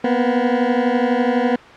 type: beating tone pair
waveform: 20% pulse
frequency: 239.1 / 251.1 Hz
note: A#3 / B3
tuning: +44 / +29 cents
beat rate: 12 Hz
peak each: -13 dBFS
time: 0.04-1.56 s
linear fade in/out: 5 ms
effects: white hiss -39 dBFS RMS until 1.76 s + low-pass 2000 Hz 12 dB/octave